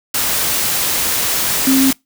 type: tone in noise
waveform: sine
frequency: 266.5 Hz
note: C4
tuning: 32 cents sharp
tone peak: -10 dBFS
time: 1.67-1.91 s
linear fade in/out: 5 ms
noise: white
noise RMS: -17 dBFS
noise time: 0.14-1.93 s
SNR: +4 dB
effects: noise-tail reverb RT60 0.2 s tail -26 dB re dry